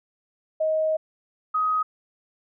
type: tone pair in turn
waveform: sine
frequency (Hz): 629 / 1258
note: D#5 / D#6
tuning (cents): +19 / +19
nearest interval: octave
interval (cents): 1200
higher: second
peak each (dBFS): -20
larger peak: neither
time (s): 0.6-0.97 / 1.54-1.83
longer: first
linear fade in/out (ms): 10
effects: none